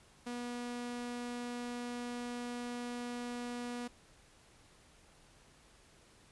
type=tone; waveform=sawtooth; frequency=242.3 Hz; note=B3; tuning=33 cents flat; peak=-35 dBFS; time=0.26-3.88 s; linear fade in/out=10 ms; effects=pink hiss -63 dBFS RMS until 6.31 s + resampled to 24000 Hz